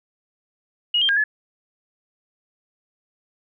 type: tone with pitch steps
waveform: sine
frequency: 2889 / 3177 / 1621 / 1714 Hz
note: F#7 / G7 / G#6 / A6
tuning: -42 / +23 / -42 / -46 cents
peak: -16 dBFS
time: 0.94-1.24 s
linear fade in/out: 5 ms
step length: 75 ms
effects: none